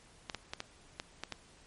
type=clicks; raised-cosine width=0.2 ms; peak=-20 dBFS; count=7; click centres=0.298 / 0.347 / 0.535 / 0.604 / 0.999 / 1.236 / 1.323 s; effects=pink hiss -60 dBFS RMS until 1.66 s + MP3 48 kbps